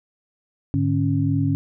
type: tone cluster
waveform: sine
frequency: 104 / 147.2 / 275.5 Hz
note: G#2 / D3 / C#4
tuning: +3 / +4 / -11 cents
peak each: -22 dBFS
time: 0.74-1.55 s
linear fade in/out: 0 ms
effects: none

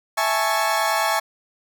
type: chord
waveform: 30% pulse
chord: A major seventh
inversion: second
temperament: equal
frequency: 659.3 / 830.6 / 880 / 1108.7 Hz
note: E5 / G#5 / A5 / C#6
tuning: 0 / 0 / 0 / 0 cents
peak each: -22 dBFS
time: 0.17-1.2 s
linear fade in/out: 10 ms
effects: none

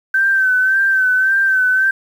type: tone with vibrato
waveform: sine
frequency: 1543 Hz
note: G6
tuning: 28 cents flat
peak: -11 dBFS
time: 0.14-1.91 s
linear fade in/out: 5 ms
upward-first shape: sine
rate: 1.8 Hz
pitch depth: 44 cents each way
effects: 7-bit

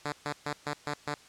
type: tone bursts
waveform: 5% pulse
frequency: 146.83 Hz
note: D3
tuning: in tune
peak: -20 dBFS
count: 6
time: 0.05-1.144 s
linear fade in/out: 5 ms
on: 74 ms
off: 130 ms
effects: white hiss -55 dBFS RMS until 1.28 s + low-pass 7000 Hz 12 dB/octave

